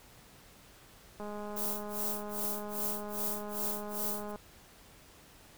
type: click train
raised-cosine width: 1 ms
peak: -29 dBFS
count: 658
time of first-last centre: 1.2-4.359 s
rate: 208 Hz
type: noise with tremolo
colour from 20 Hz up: violet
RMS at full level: -34 dBFS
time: 1.56-4.32 s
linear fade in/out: 10 ms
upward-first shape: sine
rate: 2.5 Hz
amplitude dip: 100%
effects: pink hiss -57 dBFS RMS until 5.57 s